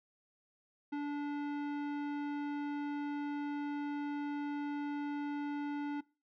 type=tone with tanh clipping; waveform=sine; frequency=290 Hz; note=D4; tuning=22 cents flat; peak=-37 dBFS; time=0.92-6.01 s; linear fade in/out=10 ms; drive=16 dB; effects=noise-tail reverb RT60 0.3 s tail -21 dB re dry